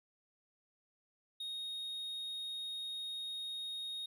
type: tone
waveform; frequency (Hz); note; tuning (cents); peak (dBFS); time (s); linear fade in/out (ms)
triangle; 3729; A#7; 0; -38; 1.4-4.06; 5
effects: none